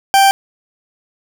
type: tone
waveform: 40% pulse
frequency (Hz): 784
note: G5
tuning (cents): 0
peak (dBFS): -6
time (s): 0.14-0.31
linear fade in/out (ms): 0
effects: none